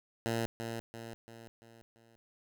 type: tone with echo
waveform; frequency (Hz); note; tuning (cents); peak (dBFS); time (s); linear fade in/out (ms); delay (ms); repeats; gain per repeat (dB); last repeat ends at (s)
10% pulse; 115; A#2; -23; -23; 0.26-0.46; 0; 340; 5; -6; 2.16
effects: none